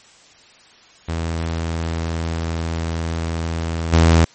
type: tone with level steps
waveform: sawtooth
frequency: 82.41 Hz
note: E2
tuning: in tune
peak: -17 / -6 dBFS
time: 1.08-4.25 s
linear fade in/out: 10 ms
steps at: 3.92 s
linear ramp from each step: 20 ms
effects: white hiss -48 dBFS RMS until 4.34 s + MP3 32 kbps